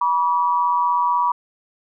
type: tone pair together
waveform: sine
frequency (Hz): 969.9 / 1146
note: B5 / D6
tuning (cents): -32 / -43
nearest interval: minor third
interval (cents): 289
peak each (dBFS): -17 / -21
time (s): 0.01-1.32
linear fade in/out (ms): 5
effects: none